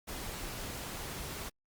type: noise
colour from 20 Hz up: pink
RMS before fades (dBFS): -41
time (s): 0.07-1.5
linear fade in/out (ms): 20
effects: Opus 48 kbps